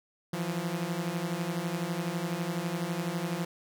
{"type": "beating tone pair", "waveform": "sawtooth", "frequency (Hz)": [164.81, 176.81], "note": ["E3", "F3"], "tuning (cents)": [0, 22], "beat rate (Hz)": 12, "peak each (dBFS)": [-30, -29], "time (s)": [0.33, 3.45], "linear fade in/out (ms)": 5, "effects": []}